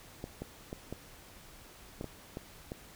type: clicks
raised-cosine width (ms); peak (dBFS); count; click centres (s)
2; -25; 8; 0.241 / 0.42 / 0.729 / 0.926 / 2.011 / 2.043 / 2.371 / 2.719
effects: pink hiss -54 dBFS RMS until 2.95 s